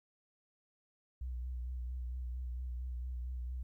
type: tone with vibrato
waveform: sine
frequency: 62 Hz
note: B1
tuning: 7 cents sharp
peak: -36 dBFS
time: 1.21-3.63 s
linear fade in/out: 5 ms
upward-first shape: sine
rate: 4.4 Hz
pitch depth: 42 cents each way
effects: tanh soft clip ceiling -34 dBFS + 13-bit